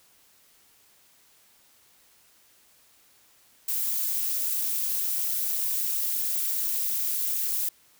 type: noise with amplitude modulation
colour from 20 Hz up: violet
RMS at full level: -24 dBFS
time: 3.68-7.69 s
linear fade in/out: 5 ms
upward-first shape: sine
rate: 280 Hz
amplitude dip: 80%
effects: white hiss -60 dBFS RMS until 7.99 s